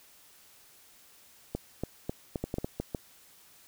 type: clicks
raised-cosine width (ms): 2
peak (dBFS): -18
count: 10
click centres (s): 1.55 / 1.836 / 2.095 / 2.358 / 2.44 / 2.541 / 2.584 / 2.645 / 2.8 / 2.948
effects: white hiss -58 dBFS RMS until 3.67 s

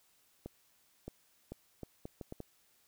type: accelerating click train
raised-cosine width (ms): 2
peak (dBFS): -29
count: 8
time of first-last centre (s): 0.46-2.403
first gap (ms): 620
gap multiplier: 0.71
effects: white hiss -70 dBFS RMS until 2.87 s

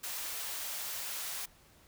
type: high-pass noise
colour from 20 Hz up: white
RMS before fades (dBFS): -39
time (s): 0.03-1.46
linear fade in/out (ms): 10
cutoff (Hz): 620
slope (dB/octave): 12
effects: pink hiss -62 dBFS RMS until 1.87 s

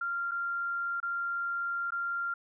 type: tone with dropouts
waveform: sine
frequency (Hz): 1388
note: F6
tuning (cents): -11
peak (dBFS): -30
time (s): 0.01-2.34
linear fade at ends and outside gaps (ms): 5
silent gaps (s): 0.312-0.316 / 1.002-1.028 / 1.906-1.92
effects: none

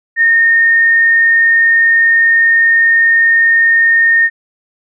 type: tone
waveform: sine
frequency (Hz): 1835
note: A#6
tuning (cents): -28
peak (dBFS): -6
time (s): 0.16-4.3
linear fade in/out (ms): 50
effects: none

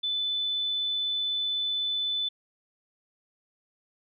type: tone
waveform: sine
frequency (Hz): 3504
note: A7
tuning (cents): -8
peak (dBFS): -26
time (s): 0.03-2.29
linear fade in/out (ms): 10
effects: none

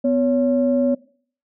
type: tone pair together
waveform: sine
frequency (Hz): 250.5 / 561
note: B3 / C#5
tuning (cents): +25 / +21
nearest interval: octave + major second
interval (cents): 1396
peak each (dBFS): -17 / -18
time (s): 0.04-0.95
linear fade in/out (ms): 10
effects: noise-tail reverb RT60 0.5 s tail -20 dB re dry + tanh soft clip ceiling -7 dBFS

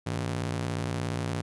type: ring-modulated tone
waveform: sawtooth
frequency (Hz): 126.1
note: B2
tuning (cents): +36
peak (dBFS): -22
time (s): 0.06-1.42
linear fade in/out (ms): 10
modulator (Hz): 28.5
effects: resampled to 24000 Hz

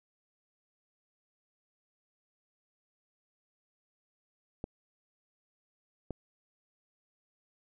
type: clicks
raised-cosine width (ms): 2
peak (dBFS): -23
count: 2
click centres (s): 4.641 / 6.107
effects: none

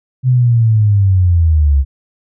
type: linear sweep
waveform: sine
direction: down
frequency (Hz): 129.7 to 66.4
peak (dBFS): -7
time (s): 0.23-1.85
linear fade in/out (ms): 50
effects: none

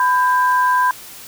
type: tone pair together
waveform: sine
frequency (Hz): 1001.1 / 1590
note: B5 / G6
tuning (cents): +23 / +24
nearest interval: minor sixth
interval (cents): 801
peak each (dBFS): -13 / -19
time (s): 0-0.91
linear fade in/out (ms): 2
effects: white hiss -37 dBFS RMS until 1.27 s

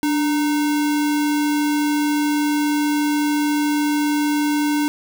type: tone with sample-and-hold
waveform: sine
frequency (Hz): 294.3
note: D4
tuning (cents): +4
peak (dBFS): -16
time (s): 0.03-4.88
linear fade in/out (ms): 0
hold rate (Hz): 1225
effects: none

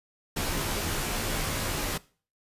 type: noise with comb filter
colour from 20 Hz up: pink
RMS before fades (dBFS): -30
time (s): 0.36-1.98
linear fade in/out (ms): 10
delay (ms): 16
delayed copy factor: -0.85
effects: noise-tail reverb RT60 0.4 s tail -20 dB re dry + resampled to 32000 Hz

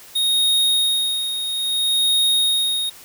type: tone with tremolo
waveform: square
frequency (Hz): 3729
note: A#7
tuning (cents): 0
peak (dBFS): -15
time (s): 0.15-2.9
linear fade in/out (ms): 10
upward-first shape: sine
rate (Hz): 0.6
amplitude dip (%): 60
effects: white hiss -43 dBFS RMS until 3.04 s

